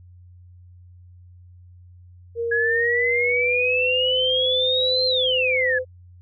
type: tone with pitch glide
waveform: sine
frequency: 466.2 to 511.3 Hz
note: A#4 to C5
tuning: 0 to -40 cents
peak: -22 dBFS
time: 2.35-5.85 s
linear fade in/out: 50 ms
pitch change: +160 cents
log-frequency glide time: 2.66-4.05 s
type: exponential two-way sweep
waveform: sine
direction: up then down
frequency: 1661.2 to 4186 to 1661.2 Hz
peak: -19 dBFS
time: 2.51-5.79 s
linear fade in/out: 10 ms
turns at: 5.06 s
effects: added 89 Hz sine -44 dBFS peak until 6.21 s